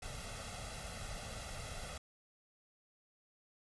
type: noise with comb filter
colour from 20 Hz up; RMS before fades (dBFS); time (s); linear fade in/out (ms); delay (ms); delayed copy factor
pink; -45; 0.02-1.98; 5; 1.5; +0.75
effects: resampled to 24000 Hz